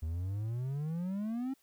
triangle exponential sweep, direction up, 76.7 to 272.6 Hz, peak -31 dBFS, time 0.02-1.54 s, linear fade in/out 10 ms, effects white hiss -70 dBFS RMS until 1.62 s

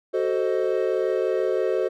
triangle chord, F# diminished seventh, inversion none, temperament equal with one note detuned, 374.1 / 440 / 523.3 / 622.3 Hz, F#4 / A4 / C5 / Eb5, +19 / 0 / 0 / 0 cents, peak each -23 / -24 / -24 / -28 dBFS, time 0.13-1.89 s, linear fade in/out 20 ms, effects none

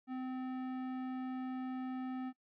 sine tone with tanh clipping, 257.5 Hz, C4, 28 cents flat, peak -40 dBFS, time 0.07-2.33 s, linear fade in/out 50 ms, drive 15 dB, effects noise-tail reverb RT60 0.1 s tail -21 dB re dry

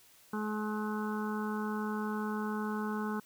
harmonic tone, 212.8 Hz, G#3, 42 cents sharp, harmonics 1 / 2 / 4 / 5 / 6 / 7, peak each -34 / -40 / -43 / -43 / -45 / -44 dBFS, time 0.33-3.2 s, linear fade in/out 5 ms, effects white hiss -61 dBFS RMS until 3.25 s

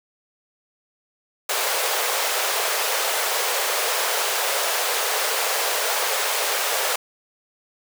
pink high-pass noise, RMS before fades -23 dBFS, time 1.49-6.96 s, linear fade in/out 5 ms, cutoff 440 Hz, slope 48 dB/octave, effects none

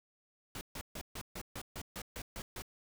pink noise bursts, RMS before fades -43 dBFS, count 11, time 0.55-2.621 s, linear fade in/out 2 ms, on 61 ms, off 140 ms, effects none

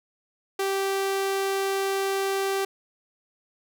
sawtooth tone, 390 Hz, G4, 9 cents flat, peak -20 dBFS, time 0.59-2.65 s, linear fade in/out 5 ms, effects none

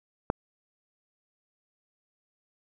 click, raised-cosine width 1 ms, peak -10 dBFS, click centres 0.301 s, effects none

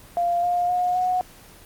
sine tone with pitch steps, 695 / 707.1 / 719.5 / 732.1 Hz, F5 / F5 / F#5 / F#5, -9 / +21 / -49 / -19 cents, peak -19 dBFS, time 0.17-1.21 s, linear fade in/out 0 ms, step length 260 ms, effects pink hiss -47 dBFS RMS until 1.65 s + Opus 24 kbps

